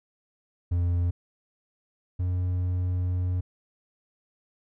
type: tone pair in turn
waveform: triangle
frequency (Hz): 87.31 / 90.23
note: F2 / F#2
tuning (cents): 0 / -43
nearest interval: minor second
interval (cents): 57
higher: second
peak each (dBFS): -20 / -22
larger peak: first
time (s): 0.71-1.11 / 2.19-3.41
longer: second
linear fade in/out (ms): 10
effects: none